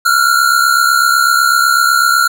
square tone pair together, 1362 / 1430 Hz, F6 / F6, -44 / +41 cents, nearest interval minor second, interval 85 cents, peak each -12 dBFS, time 0.05-2.28 s, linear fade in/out 10 ms, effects none

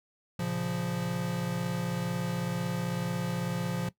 square chord, Bb minor, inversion none, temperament equal, 116.54 / 138.59 / 174.61 Hz, Bb2 / Db3 / F3, 0 / 0 / 0 cents, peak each -38 / -37 / -32 dBFS, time 0.39-3.89 s, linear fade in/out 5 ms, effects noise-tail reverb RT60 0.1 s tail -18 dB re dry

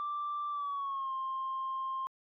sine tone with pitch glide, 1174.7 to 1058.7 Hz, D6 to C6, 0 to +20 cents, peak -32 dBFS, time 0-2.07 s, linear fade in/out 0 ms, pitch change -180 cents, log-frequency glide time 0.5-1.13 s, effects tanh soft clip ceiling -30 dBFS

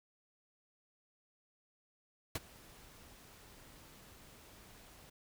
pink noise with ADSR envelope, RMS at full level -36 dBFS, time 2.35-5.1 s, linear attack 4 ms, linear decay 31 ms, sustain -22 dB, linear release 8 ms, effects none

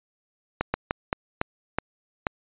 slowing click train, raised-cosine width 0.5 ms, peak -8 dBFS, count 7, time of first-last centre 0.61-2.268 s, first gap 130 ms, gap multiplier 1.3, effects resampled to 8000 Hz

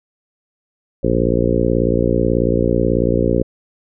harmonic tone with a mistuned harmonic, 58.27 Hz, A#1, in tune, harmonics 1 / 2 / 3 / 4 / 5 / 6 / 7 / 8 / 9, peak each -22 / -22 / -22 / -22 / -22 / -22 / -22 / -22 / -22 dBFS, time 1.03-3.43 s, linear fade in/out 10 ms, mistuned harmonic 1, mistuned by -91 cents, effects none

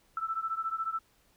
sine beating tone pair, 1318.5 / 1332.5 Hz, E6 / E6, 0 / +18 cents, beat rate 14 Hz, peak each -33 / -35 dBFS, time 0.17-0.99 s, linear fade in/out 2 ms, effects pink hiss -67 dBFS RMS until 1.36 s

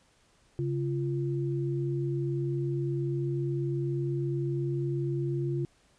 sine tone pair together, 137 / 345.2 Hz, C#3 / F4, -20 / -20 cents, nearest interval octave + major third, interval 1600 cents, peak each -29 / -32 dBFS, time 0.59-5.65 s, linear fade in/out 0 ms, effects pink hiss -65 dBFS RMS until 5.98 s + resampled to 22050 Hz

